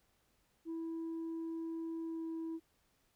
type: tone with pitch glide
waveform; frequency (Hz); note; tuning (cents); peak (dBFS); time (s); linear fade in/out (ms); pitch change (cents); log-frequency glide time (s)
sine; 328.1 to 326.2; E4 to E4; -8 to -18; -36; 0.65-2.6; 50; -10; 2.03-2.24
effects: tanh soft clip ceiling -37 dBFS + pink hiss -75 dBFS RMS until 3.15 s